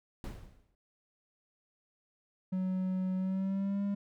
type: noise with exponential decay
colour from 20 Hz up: brown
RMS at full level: -36 dBFS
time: 0.24-0.75 s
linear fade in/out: 1 ms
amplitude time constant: 110 ms
type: tone with pitch glide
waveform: triangle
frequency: 186.2 to 200.7 Hz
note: F#3 to G3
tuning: +11 to +41 cents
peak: -28 dBFS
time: 2.52-3.95 s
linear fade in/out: 10 ms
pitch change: +130 cents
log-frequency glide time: 3.16-3.83 s
effects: none

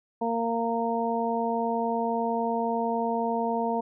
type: harmonic tone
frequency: 230.9 Hz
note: A#3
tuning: 16 cents flat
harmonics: 1 / 2 / 3 / 4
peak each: -30 / -30 / -30 / -30 dBFS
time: 0.21-3.81 s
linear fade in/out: 10 ms
effects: none

